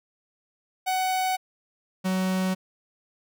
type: tone pair in turn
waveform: 45% pulse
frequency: 748 / 187 Hz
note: F#5 / F#3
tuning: +19 / +19 cents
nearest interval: 2 octaves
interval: 2400 cents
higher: first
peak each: -23 dBFS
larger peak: neither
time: 0.86-1.37 / 2.04-2.55 s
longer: neither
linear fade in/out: 20 ms
effects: none